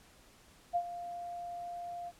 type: tone with ADSR envelope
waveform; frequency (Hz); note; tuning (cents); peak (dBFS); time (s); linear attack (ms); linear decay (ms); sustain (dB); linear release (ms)
sine; 698.5; F5; 0; -26; 0.73-2.12; 28; 65; -13; 43
effects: pink hiss -61 dBFS RMS until 2.19 s + low-pass 12000 Hz 12 dB/octave